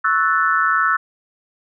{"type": "chord", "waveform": "sine", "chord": "F# minor seventh", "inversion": "second", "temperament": "equal", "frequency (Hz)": [1108.7, 1318.5, 1480, 1760], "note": ["C#6", "E6", "F#6", "A6"], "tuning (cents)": [0, 0, 0, 0], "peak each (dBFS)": [-23, -17, -19, -23], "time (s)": [0.04, 0.97], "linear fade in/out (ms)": 10, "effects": []}